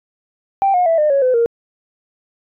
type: tone with pitch steps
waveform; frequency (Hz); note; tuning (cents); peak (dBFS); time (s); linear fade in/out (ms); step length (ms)
sine; 784 / 718.9 / 659.3 / 604.5 / 554.4 / 508.4 / 466.2; G5 / F5 / E5 / D5 / C#5 / C5 / A#4; 0 / +50 / 0 / +50 / 0 / -50 / 0; -10; 0.62-1.46; 0; 120
effects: tanh soft clip ceiling -7 dBFS